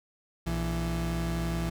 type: tone pair together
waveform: 35% pulse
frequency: 59.68 / 167.2 Hz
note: A#1 / E3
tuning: +41 / +25 cents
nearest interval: octave + tritone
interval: 1784 cents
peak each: -30 / -29 dBFS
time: 0.46-1.7 s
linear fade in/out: 10 ms
effects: none